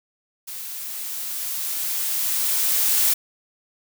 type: noise with level ramp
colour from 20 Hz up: blue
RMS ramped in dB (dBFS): -34 to -18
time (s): 0.47-3.14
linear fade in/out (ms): 10
effects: none